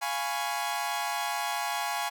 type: chord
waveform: sawtooth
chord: C# dominant seventh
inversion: first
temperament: equal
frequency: 698.5 / 830.6 / 987.8 / 1108.7 Hz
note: E#5 / G#5 / B5 / C#6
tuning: 0 / 0 / 0 / 0 cents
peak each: -32 / -28 / -34 / -33 dBFS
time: 0.01-2.1 s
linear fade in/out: 20 ms
effects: none